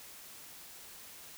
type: silence
effects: white hiss -51 dBFS RMS until 1.37 s